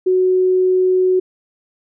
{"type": "tone", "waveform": "sine", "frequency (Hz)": 370, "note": "F#4", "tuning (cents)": 0, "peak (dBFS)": -11, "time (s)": [0.06, 1.2], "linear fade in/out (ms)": 10, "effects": []}